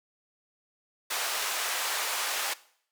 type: band-pass noise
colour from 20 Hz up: pink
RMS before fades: -31 dBFS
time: 1.1-2.54 s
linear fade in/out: 10 ms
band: 810 to 15000 Hz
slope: 12 dB/octave
effects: noise-tail reverb RT60 0.6 s tail -19 dB re dry + high-pass 400 Hz 12 dB/octave